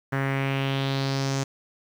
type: tone with low-pass filter sweep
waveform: sawtooth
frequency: 136.2 Hz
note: C#3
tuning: 30 cents flat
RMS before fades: -26 dBFS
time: 0.12-1.44 s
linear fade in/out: 10 ms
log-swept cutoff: 1700 to 6700 Hz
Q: 3.2
effects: 8-bit